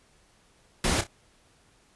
pink noise with echo, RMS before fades -25 dBFS, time 0.84-1.01 s, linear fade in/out 2 ms, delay 30 ms, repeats 2, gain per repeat -11 dB, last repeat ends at 1.07 s, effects pink hiss -62 dBFS RMS until 1.95 s + resampled to 24000 Hz

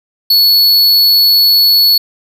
square tone, 4405 Hz, C#8, 12 cents flat, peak -6 dBFS, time 0.3-1.98 s, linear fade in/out 5 ms, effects none

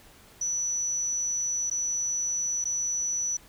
sine tone with dropouts, 5930 Hz, F#8, 3 cents sharp, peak -26 dBFS, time 0.41-3.37 s, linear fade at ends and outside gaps 5 ms, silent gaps 1.7-1.711 / 2.643-2.653 s, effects pink hiss -54 dBFS RMS until 3.48 s

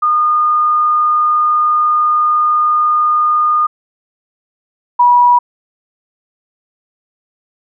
sine tone pair in turn, 1221 / 971.6 Hz, D#6 / B5, -33 / -29 cents, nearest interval major third, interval 396 cents, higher first, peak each -9 / -5 dBFS, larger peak second, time 0.02-3.67 / 4.99-5.39 s, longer first, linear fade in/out 10 ms, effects none

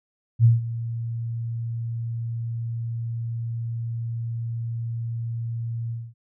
sine tone with ADSR envelope, 115.9 Hz, A#2, 10 cents flat, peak -10 dBFS, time 0.39-6.14 s, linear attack 55 ms, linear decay 160 ms, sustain -16 dB, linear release 230 ms, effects none

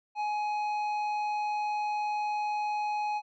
triangle tone with tanh clipping, 839 Hz, G#5, 17 cents sharp, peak -30 dBFS, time 0.15-3.22 s, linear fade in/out 50 ms, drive 13 dB, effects none

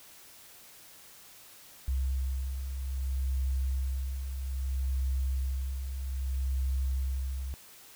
sine beating tone pair, 65.41 / 66.03 Hz, C2 / C2, 0 / +16 cents, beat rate 0.62 Hz, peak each -38 / -29 dBFS, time 1.88-7.54 s, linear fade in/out 0 ms, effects white hiss -53 dBFS RMS until 7.95 s

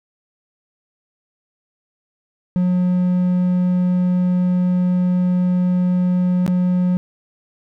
triangle tone with dropouts, 180.4 Hz, F#3, 44 cents flat, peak -12 dBFS, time 2.56-6.97 s, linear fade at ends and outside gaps 0 ms, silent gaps 6.464-6.478 s, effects none

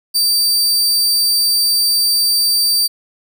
sawtooth tone, 4648 Hz, D8, 19 cents flat, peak -9 dBFS, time 0.14-2.88 s, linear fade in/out 20 ms, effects none

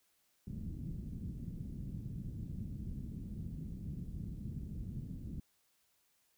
white low-pass noise, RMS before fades -43 dBFS, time 0.47-5.4 s, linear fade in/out 2 ms, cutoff 200 Hz, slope 24 dB/octave, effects white hiss -75 dBFS RMS until 6.37 s

